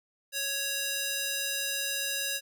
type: tone with high-pass filter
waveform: square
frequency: 554.4 Hz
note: C#5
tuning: in tune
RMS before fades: -32 dBFS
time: 0.32-2.41 s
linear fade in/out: 50 ms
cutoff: 2400 Hz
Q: 0.58
effects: none